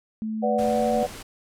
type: tone with pitch glide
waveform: sine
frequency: 218.5 to 225.9 Hz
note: A3 to A3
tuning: -12 to +46 cents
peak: -26 dBFS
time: 0.22-1.03 s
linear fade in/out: 0 ms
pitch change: +58 cents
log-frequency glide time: 0.52-0.9 s
type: chord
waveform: sine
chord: B minor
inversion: none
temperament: equal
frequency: 493.9 / 587.3 / 740 Hz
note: B4 / D5 / F#5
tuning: 0 / 0 / 0 cents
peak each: -25 dBFS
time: 0.42-1.07 s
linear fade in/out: 20 ms
type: low-pass noise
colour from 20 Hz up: pink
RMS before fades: -39 dBFS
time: 0.58-1.23 s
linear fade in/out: 10 ms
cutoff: 12000 Hz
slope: 24 dB/octave
effects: none